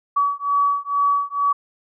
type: beating tone pair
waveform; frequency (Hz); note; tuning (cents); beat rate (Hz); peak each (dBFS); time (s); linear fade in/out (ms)
sine; 1137 / 1139.2; C#6 / C#6; +44 / +47; 2.2; -20; 0.16-1.53; 10
effects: none